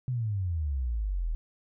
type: exponential sweep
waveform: sine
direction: down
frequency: 130.81 to 38.17 Hz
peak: -27 dBFS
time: 0.08-1.35 s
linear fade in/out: 0 ms
effects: none